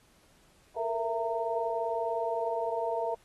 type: tone cluster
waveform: sine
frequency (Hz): 449.4 / 469.2 / 668 / 918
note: A4 / A#4 / E5 / A#5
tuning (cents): +37 / +11 / +23 / -27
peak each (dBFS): -39 / -34 / -32 / -34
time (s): 0.76-3.15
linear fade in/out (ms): 10
effects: pink hiss -64 dBFS RMS until 3.24 s + AAC 32 kbps